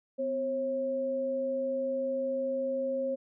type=tone pair together; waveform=sine; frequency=254.7 / 540 Hz; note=C4 / C#5; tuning=-46 / -45 cents; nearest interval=octave + minor second; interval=1301 cents; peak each=-37 / -29 dBFS; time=0.18-3.16 s; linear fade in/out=20 ms; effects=none

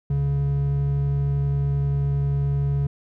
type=tone pair together; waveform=triangle; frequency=70.11 / 140.4 Hz; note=C#2 / C#3; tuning=+20 / +22 cents; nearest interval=octave; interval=1202 cents; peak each=-26 / -18 dBFS; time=0.1-2.87 s; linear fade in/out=5 ms; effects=none

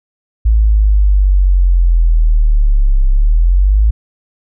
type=linear two-way sweep; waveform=sine; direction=down then up; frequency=55 to 32.7 to 55 Hz; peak=-6 dBFS; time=0.45-3.91 s; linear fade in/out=10 ms; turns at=3.08 s; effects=none

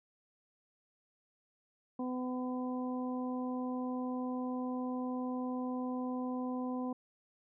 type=harmonic tone; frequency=252.4 Hz; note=B3; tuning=38 cents sharp; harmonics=1 / 2 / 3 / 4; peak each=-35 / -43 / -46 / -46 dBFS; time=1.99-6.93 s; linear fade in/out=5 ms; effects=none

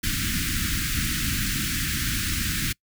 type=band-stop noise; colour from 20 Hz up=pink; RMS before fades=-26 dBFS; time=0.03-2.73 s; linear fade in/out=10 ms; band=300 to 1400 Hz; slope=48 dB/octave; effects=noise-tail reverb RT60 0.1 s tail -25 dB re dry

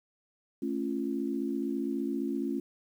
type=chord; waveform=sine; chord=A augmented; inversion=none; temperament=just; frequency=220 / 275 / 343.8 Hz; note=A3 / C#4 / E#4; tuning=0 / -14 / -27 cents; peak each=-35 / -32 / -35 dBFS; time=0.62-2.6 s; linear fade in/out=5 ms; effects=10-bit

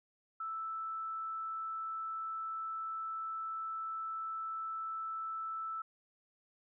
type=tone; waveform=sine; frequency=1318.5 Hz; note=E6; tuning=in tune; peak=-37 dBFS; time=0.4-5.82 s; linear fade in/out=5 ms; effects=none

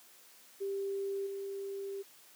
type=tone with level steps; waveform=sine; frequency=394 Hz; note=G4; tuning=9 cents sharp; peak=-33 / -37 dBFS; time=0.6-2.03 s; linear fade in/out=20 ms; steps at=1.26 s; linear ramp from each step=10 ms; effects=white hiss -59 dBFS RMS until 2.35 s + high-pass 200 Hz 12 dB/octave

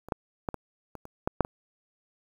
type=clicks; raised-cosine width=1 ms; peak=-28 / -13 / -15 / -20 / -26 / -29 / -12 / -6 / -21 dBFS; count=9; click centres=0.086 / 0.122 / 0.488 / 0.543 / 0.953 / 1.054 / 1.275 / 1.407 / 1.449 s; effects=8-bit

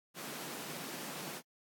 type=high-pass noise; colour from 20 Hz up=pink; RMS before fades=-44 dBFS; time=0.14-1.42 s; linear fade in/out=50 ms; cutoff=140 Hz; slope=96 dB/octave; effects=AAC 64 kbps

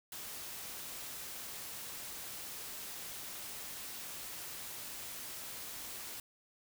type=noise; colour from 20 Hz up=white; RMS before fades=-45 dBFS; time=0.12-6.2 s; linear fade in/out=2 ms; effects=none

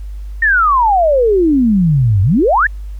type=exponential two-way sweep; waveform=sine; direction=down then up; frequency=1864 to 91.3 to 1864 Hz; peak=-8 dBFS; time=0.42-2.67 s; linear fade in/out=5 ms; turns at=2.22 s; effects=added 50 Hz sine -23 dBFS peak until 2.99 s + pink hiss -52 dBFS RMS until 2.99 s

